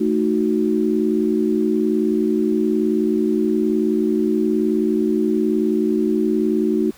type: chord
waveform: sine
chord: D# diminished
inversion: second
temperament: equal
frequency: 220 / 311.1 / 370 Hz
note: A3 / D#4 / F#4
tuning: 0 / 0 / 0 cents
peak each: -20 dBFS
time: 0-6.91 s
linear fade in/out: 10 ms
effects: pink hiss -47 dBFS RMS until 6.97 s